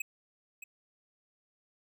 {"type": "tone with echo", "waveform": "square", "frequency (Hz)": 2548, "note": "D#7", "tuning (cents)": 41, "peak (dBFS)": -33, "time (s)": [0, 0.02], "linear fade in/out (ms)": 5, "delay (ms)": 620, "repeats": 1, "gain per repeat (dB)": -10, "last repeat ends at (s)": 0.64, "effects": []}